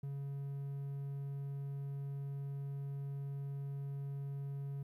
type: tone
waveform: triangle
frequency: 139.5 Hz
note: C#3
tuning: 11 cents sharp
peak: -37 dBFS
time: 0.03-4.83 s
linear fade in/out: 5 ms
effects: 13-bit